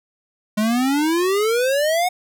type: exponential sweep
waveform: square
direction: up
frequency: 207.7 to 740 Hz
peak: -17 dBFS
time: 0.57-2.09 s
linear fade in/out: 10 ms
effects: none